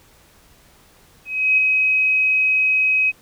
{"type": "tone with ADSR envelope", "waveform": "sine", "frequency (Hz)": 2536, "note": "D#7", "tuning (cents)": 32, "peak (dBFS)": -11, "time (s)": [1.25, 3.12], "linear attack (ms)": 330, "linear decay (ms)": 3, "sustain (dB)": -3, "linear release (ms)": 29, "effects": ["pink hiss -52 dBFS RMS until 3.21 s"]}